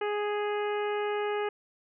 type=harmonic tone; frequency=415.3 Hz; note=G#4; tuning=in tune; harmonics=1 / 2 / 3 / 4 / 5 / 6 / 7; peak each=-29 / -35 / -39 / -41 / -43 / -45 / -46 dBFS; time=0.01-1.49 s; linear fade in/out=5 ms; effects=none